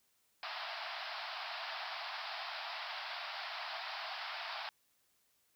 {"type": "band-pass noise", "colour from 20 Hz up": "pink", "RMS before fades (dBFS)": -43, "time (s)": [0.43, 4.69], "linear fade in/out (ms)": 0, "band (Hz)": [640, 5100], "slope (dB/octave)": 96, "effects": ["white hiss -75 dBFS RMS until 5.55 s"]}